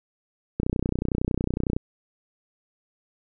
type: click train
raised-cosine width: 3 ms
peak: -11 dBFS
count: 37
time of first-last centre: 0.6-1.765 s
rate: 30.9 Hz
effects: none